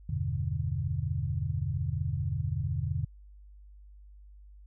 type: chord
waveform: sine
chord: E minor seventh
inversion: none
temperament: equal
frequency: 82.41 / 98 / 123.47 / 146.83 Hz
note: E2 / G2 / B2 / D3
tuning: 0 / 0 / 0 / 0 cents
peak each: -34 dBFS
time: 0.09-3.05 s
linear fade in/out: 5 ms
effects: added 50 Hz sine -49 dBFS peak until 4.66 s